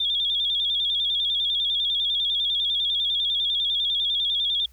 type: tone with vibrato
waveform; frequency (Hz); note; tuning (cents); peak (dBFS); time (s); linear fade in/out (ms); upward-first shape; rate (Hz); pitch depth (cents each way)
sine; 3451; A7; -34; -21; 0-4.66; 5; square; 10; 66
effects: added 60 Hz sine -50 dBFS peak until 4.72 s + white hiss -61 dBFS RMS until 4.72 s